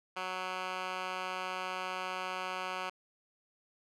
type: tone with band-pass filter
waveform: 10% pulse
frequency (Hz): 185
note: F#3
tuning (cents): 0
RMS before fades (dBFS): -38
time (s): 0.16-2.9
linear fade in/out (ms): 10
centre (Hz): 1800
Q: 1.2
effects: none